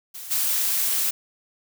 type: noise with level steps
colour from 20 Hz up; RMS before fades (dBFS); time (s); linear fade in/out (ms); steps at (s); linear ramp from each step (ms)
blue; -37 / -23; 0.14-1.11; 10; 0.3; 20
effects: none